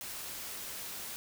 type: noise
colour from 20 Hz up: white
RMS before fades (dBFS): -42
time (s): 0.01-1.16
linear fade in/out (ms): 0
effects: none